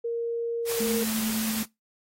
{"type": "tone with pitch glide", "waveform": "sine", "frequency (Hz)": [466.2, 461.4], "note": ["A#4", "A#4"], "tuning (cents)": [0, -18], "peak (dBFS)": -26, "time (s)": [0.04, 1.04], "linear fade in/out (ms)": 10, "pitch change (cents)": -18, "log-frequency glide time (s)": [0.71, 0.79]}
{"type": "band-stop noise", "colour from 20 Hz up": "white", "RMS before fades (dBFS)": -32, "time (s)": [0.65, 1.66], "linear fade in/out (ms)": 50, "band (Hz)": [160, 340], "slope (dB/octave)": 48}
{"type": "tone with tremolo", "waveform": "sine", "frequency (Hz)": 220, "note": "A3", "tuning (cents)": 0, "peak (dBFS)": -26, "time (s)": [0.8, 1.63], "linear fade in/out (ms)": 5, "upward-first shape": "triangle", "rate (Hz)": 9, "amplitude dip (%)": 30}
{"effects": ["noise-tail reverb RT60 0.2 s tail -23 dB re dry", "AAC 48 kbps"]}